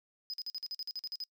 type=tone bursts; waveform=triangle; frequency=5020 Hz; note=D#8; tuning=15 cents sharp; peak=-35 dBFS; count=12; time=0.3-1.238 s; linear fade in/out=0 ms; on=36 ms; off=46 ms; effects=noise-tail reverb RT60 0.1 s tail -23 dB re dry